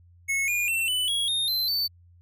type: tone with pitch steps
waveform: square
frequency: 2190 / 2430 / 2696 / 2992 / 3319 / 3683 / 4087 / 4534 Hz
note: C#7 / D#7 / E7 / F#7 / G#7 / A#7 / C8 / C#8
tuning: -22 / -42 / +38 / +19 / -2 / -22 / -41 / +38 cents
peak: -24 dBFS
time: 0.28-1.88 s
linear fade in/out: 20 ms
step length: 200 ms
effects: added 87 Hz sine -52 dBFS peak until 2.21 s